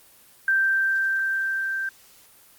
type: tone with level ramp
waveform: sine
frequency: 1568 Hz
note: G6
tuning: in tune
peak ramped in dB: -17 to -25 dBFS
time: 0.48-1.89 s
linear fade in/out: 2 ms
effects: white hiss -53 dBFS RMS until 2.58 s + Opus 24 kbps